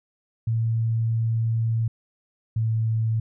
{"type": "tone pair in turn", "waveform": "sine", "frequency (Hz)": [113.6, 111.84], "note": ["A#2", "A2"], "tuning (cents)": [-44, 29], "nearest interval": "unison", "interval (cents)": 27, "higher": "first", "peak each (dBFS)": -20, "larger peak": "neither", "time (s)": [[0.47, 1.88], [2.56, 3.2]], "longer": "first", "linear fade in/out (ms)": 5, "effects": []}